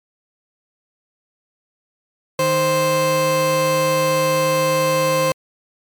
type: tone pair together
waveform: 30% pulse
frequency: 155.7 / 523.7 Hz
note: D#3 / C5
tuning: +2 / +1 cents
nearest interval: octave + major sixth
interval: 2099 cents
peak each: -21 / -13 dBFS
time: 2.39-5.32 s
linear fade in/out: 2 ms
effects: MP3 96 kbps